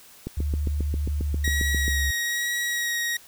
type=click train; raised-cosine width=3 ms; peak=-17 dBFS; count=13; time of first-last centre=0.27-1.881 s; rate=7.45 Hz
type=tone with pitch glide; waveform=sine; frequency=73.42 to 69.9 Hz; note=D2 to C#2; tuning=0 to +15 cents; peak=-23 dBFS; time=0.37-2.11 s; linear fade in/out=5 ms; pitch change=-85 cents; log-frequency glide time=1.32-1.87 s
type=tone with vibrato; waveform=sawtooth; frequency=1900 Hz; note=A#6; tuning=33 cents sharp; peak=-21 dBFS; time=1.44-3.17 s; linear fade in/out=5 ms; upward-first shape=sine; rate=1.1 Hz; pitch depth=13 cents each way
effects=white hiss -50 dBFS RMS until 3.27 s